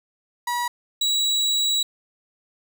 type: tone pair in turn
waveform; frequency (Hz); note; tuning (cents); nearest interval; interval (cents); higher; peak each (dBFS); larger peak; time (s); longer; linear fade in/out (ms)
35% pulse; 966 / 3894; B5 / B7; -39 / -25; 2 octaves; 2414; second; -21 / -17; second; 0.47-0.68 / 1.01-1.83; second; 5
effects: none